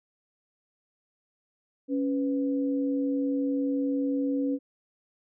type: tone pair together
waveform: sine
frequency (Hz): 277.2 / 497.1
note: C#4 / B4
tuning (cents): 0 / +11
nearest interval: minor seventh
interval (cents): 1011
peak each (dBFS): -25 / -33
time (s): 1.88-4.59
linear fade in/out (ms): 50
effects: none